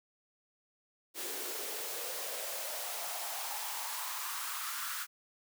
white noise with high-pass filter sweep, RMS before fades -39 dBFS, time 1.14-5.07 s, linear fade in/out 50 ms, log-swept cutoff 350 to 1400 Hz, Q 4.1, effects none

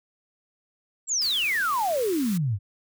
sine exponential sweep, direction down, 7740 to 91.8 Hz, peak -22 dBFS, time 1.07-2.59 s, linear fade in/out 50 ms
white band-stop noise, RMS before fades -38 dBFS, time 1.21-2.38 s, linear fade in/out 10 ms, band 460 to 990 Hz, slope 96 dB/octave
effects none

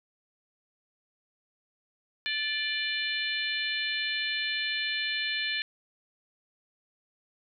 harmonic tone with a mistuned harmonic, 594 Hz, D5, 20 cents sharp, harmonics 3 / 4 / 5 / 6 / 7, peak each -33 / -34 / -35 / -36 / -36 dBFS, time 2.26-5.62 s, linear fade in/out 0 ms, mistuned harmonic 3, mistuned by -35 cents, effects none

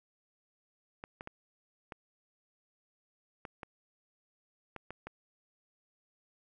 clicks, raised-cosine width 0.5 ms, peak -27 dBFS, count 9, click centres 1.039 / 1.209 / 1.274 / 1.922 / 3.452 / 3.632 / 4.763 / 4.906 / 5.07 s, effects none

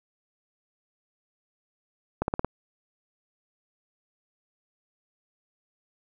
accelerating click train, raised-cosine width 1 ms, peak -11 dBFS, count 5, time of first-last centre 2.22-2.446 s, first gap 61 ms, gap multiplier 0.95, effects none

